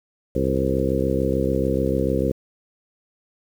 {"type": "harmonic tone with a mistuned harmonic", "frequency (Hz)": 66.8, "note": "C2", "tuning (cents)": 36, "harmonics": [1, 2, 3, 4, 5, 6, 7, 8], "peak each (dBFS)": [-27, -27, -27, -27, -27, -27, -27, -27], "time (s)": [0.35, 2.32], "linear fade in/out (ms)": 5, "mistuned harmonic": 8, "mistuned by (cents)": -30, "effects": ["8-bit"]}